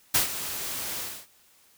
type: noise with ADSR envelope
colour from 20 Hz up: white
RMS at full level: -20 dBFS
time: 0.14-1.27 s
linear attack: 9 ms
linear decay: 120 ms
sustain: -13 dB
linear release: 270 ms
effects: white hiss -60 dBFS RMS until 1.77 s